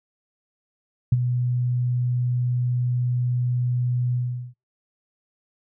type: tone with ADSR envelope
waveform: sine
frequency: 123.47 Hz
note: B2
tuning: in tune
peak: -11 dBFS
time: 1.12-4.54 s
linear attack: 5 ms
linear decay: 31 ms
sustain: -9 dB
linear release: 400 ms
effects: noise-tail reverb RT60 0.2 s tail -25 dB re dry